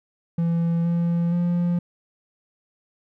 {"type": "tone with pitch steps", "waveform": "triangle", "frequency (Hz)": [168.2, 170.5, 174.2], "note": ["E3", "F3", "F3"], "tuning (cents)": [35, -41, -4], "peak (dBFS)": -17, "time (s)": [0.38, 1.79], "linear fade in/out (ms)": 5, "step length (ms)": 470, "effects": []}